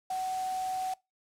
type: tone in noise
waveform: sine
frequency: 750 Hz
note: F#5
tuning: 23 cents sharp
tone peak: -30 dBFS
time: 0.1-0.94 s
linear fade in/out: 5 ms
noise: white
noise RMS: -45 dBFS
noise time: 0.1-0.94 s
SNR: +12 dB
effects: noise-tail reverb RT60 0.2 s tail -22 dB re dry + low-pass 10000 Hz 12 dB/octave